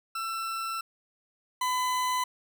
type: tone pair in turn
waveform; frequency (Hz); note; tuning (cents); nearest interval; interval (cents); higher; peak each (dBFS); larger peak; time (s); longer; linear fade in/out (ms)
40% pulse; 1339 / 1006.6; E6 / B5; +27 / +33; perfect fourth; 494; first; -30 / -25; second; 0.15-0.81 / 1.61-2.24; first; 5
effects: none